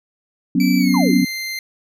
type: chord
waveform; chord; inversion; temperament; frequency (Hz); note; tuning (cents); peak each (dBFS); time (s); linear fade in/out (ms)
sine; F# suspended fourth; none; just; 185 / 246.7 / 277.5; F#3 / B3 / C#4; 0 / -2 / +2; -17; 0.55-1.25; 5
type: tone with pitch glide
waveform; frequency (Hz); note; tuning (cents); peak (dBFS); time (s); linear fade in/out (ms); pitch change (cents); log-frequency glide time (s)
25% pulse; 2313 to 2085; D7 to C7; -27 to -7; -20; 0.6-1.59; 2; -180; 0.78-0.95
type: exponential sweep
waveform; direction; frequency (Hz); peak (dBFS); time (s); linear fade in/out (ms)
sine; down; 1118 to 174.61; -20; 0.94-1.22; 5
effects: none